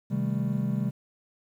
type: chord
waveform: triangle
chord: A half-diminished seventh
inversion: first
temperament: just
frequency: 132 / 158.4 / 198 / 220 Hz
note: C3 / Eb3 / G3 / A3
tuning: +16 / +31 / +18 / 0 cents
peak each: -28 / -31 / -27 / -31 dBFS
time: 0.1-0.91 s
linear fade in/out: 20 ms
effects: 10-bit